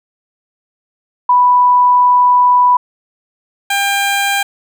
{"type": "tone pair in turn", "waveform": ["sine", "15% pulse"], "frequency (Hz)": [987.8, 798.3], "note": ["B5", "G5"], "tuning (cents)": [0, 31], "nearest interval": "major third", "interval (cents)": 369, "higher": "first", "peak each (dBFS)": -6, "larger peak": "neither", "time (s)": [[1.29, 2.77], [3.7, 4.43]], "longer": "first", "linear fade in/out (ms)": 5, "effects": []}